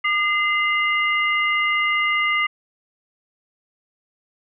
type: tone cluster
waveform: sine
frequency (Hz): 1210 / 2065 / 2835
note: D#6 / C7 / F7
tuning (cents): -49 / -23 / +25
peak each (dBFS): -23 / -19 / -27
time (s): 0.04-2.47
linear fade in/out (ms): 10
effects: none